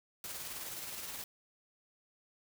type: noise with tremolo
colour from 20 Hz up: white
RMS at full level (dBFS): -42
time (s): 0.24-1.24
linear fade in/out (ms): 2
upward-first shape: square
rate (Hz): 19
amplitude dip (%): 30
effects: none